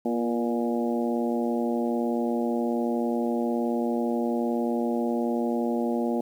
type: harmonic tone with a mistuned harmonic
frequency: 118.8 Hz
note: A#2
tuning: 33 cents sharp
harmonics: 2 / 3 / 4 / 5 / 6 / 7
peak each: -26 / -30 / -32 / -34 / -36 / -37 dBFS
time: 0.05-6.21 s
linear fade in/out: 5 ms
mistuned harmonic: 3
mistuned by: -35 cents
effects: 9-bit